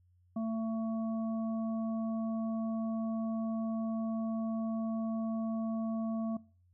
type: harmonic tone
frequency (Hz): 223.7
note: A3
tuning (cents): +29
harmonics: 1 / 3 / 5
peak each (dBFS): -32 / -42 / -49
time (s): 0.36-6.37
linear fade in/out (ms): 5
effects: noise-tail reverb RT60 0.4 s tail -22 dB re dry + added 89 Hz sine -64 dBFS peak until 6.73 s